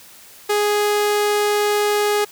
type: tone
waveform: sawtooth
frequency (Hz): 415.3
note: G#4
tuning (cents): 0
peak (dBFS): -12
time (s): 0.49-2.25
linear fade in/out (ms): 10
effects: white hiss -44 dBFS RMS until 2.31 s + high-pass 60 Hz 12 dB/octave